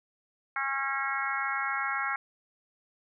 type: harmonic tone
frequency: 272.6 Hz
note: C#4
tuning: 29 cents flat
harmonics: 3 / 4 / 5 / 6 / 7 / 8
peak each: -37 / -36 / -33 / -35 / -37 / -36 dBFS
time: 0.56-2.16 s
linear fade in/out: 2 ms
effects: none